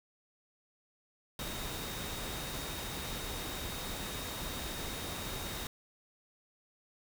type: tone in noise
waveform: sine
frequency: 3729 Hz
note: A#7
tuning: in tune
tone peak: -47 dBFS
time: 1.39-5.67 s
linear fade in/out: 2 ms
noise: pink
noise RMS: -40 dBFS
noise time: 1.39-5.67 s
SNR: -10 dB
effects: none